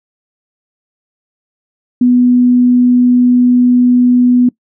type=tone; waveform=sine; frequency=246.9 Hz; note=B3; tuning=in tune; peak=-5 dBFS; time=2.01-4.49 s; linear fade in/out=5 ms; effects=noise-tail reverb RT60 0.1 s tail -22 dB re dry